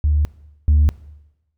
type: tone pair in turn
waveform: sine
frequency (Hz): 74.5 / 74.5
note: D2 / D2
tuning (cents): +25 / +25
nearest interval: unison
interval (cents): 0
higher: neither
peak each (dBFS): -12 / -8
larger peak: second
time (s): 0.04-0.25 / 0.68-0.89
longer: neither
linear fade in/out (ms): 0
effects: noise-tail reverb RT60 1.0 s tail -21 dB re dry + tanh soft clip ceiling -8 dBFS

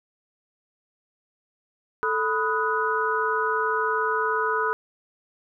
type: tone cluster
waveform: sine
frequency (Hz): 439.2 / 993 / 1256 / 1473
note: A4 / B5 / D#6 / F#6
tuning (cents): -3 / +9 / +16 / -8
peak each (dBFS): -27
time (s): 2.03-4.73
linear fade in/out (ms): 0
effects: none

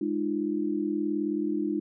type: tone cluster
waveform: sine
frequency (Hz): 207.2 / 304.9 / 343.8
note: G#3 / D#4 / F4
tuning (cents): -4 / -35 / -27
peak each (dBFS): -33 / -28 / -31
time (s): 0.01-1.8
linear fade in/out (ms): 5
effects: none

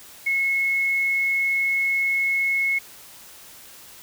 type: tone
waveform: sine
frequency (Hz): 2181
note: C#7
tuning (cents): -29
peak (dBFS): -19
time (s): 0.26-2.79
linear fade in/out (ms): 10
effects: white hiss -45 dBFS RMS until 4.02 s

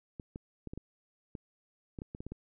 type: clicks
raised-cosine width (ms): 3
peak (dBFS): -28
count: 12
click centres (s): 0.198 / 0.359 / 0.673 / 0.735 / 0.776 / 1.352 / 1.988 / 2.019 / 2.149 / 2.205 / 2.266 / 2.32
effects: none

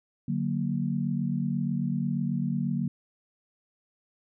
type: chord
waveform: sine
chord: D augmented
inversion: none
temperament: equal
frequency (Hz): 146.83 / 185 / 233.1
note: D3 / F#3 / A#3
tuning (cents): 0 / 0 / 0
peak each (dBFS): -30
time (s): 0.28-2.88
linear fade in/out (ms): 5
effects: none

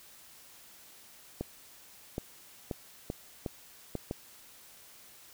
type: clicks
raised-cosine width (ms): 2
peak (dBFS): -20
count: 7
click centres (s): 1.41 / 2.181 / 2.712 / 3.101 / 3.462 / 3.953 / 4.111
effects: white hiss -55 dBFS RMS until 5.33 s

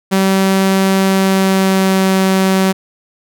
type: tone with pitch glide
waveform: sawtooth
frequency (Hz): 192.2 to 190.32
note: G3 to F#3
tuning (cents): -34 to +49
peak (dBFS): -6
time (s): 0.11-2.73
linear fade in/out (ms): 20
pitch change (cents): -17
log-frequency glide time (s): 1.07-2.15
effects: none

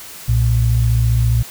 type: tone pair together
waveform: sine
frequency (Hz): 61.55 / 116.4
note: B1 / A#2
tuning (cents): -5 / -2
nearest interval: major seventh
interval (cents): 1103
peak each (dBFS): -16 / -13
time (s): 0.28-1.43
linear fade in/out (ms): 10
effects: white hiss -35 dBFS RMS until 1.5 s

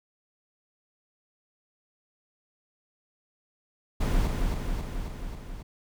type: noise with echo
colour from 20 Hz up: brown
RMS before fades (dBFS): -24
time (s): 4-4.28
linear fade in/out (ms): 10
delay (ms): 270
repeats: 5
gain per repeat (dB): -3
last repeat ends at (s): 5.63
effects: none

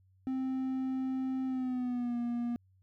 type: tone with pitch glide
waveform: triangle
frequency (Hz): 261.7 to 238.6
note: C4 to A#3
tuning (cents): 0 to +41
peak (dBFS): -29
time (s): 0.27-2.56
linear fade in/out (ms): 0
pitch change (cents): -159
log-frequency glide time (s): 1.46-2.17
effects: added 94 Hz sine -63 dBFS peak until 2.82 s

